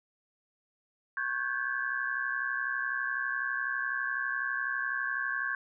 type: tone cluster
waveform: sine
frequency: 1097 / 1510 / 1582 / 1706 Hz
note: C#6 / F#6 / G6 / G#6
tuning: -18 / +35 / +15 / +46 cents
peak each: -38 / -40 / -32 / -36 dBFS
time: 1.17-5.55 s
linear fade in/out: 2 ms
effects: none